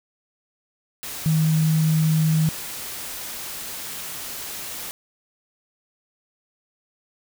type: tone in noise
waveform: sine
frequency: 157.8 Hz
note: D#3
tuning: 25 cents sharp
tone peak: -16 dBFS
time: 1.26-2.49 s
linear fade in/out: 0 ms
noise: white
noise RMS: -33 dBFS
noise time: 1.03-4.91 s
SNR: +14 dB
effects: none